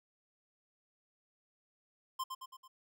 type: tone with echo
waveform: square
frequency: 1046.5 Hz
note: C6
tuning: in tune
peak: -35 dBFS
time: 2.19-2.24 s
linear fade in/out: 10 ms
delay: 110 ms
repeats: 4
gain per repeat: -5 dB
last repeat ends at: 2.68 s
effects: none